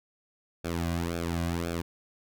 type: tone with flanger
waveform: sawtooth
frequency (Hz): 84.8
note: E2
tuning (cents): +50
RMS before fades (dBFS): -31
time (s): 0.64-1.82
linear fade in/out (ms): 10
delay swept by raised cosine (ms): 1 to 2.3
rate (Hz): 1.9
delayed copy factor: -0.95
effects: none